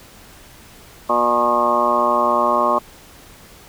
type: harmonic tone with a mistuned harmonic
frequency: 120.1 Hz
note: B2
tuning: 48 cents flat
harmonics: 2 / 3 / 4 / 5 / 6 / 7 / 8 / 9 / 10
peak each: -27 / -26 / -29 / -20 / -28 / -24 / -26 / -17 / -25 dBFS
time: 1.09-2.79 s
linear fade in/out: 10 ms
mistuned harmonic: 10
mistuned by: +34 cents
effects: pink hiss -44 dBFS RMS until 3.68 s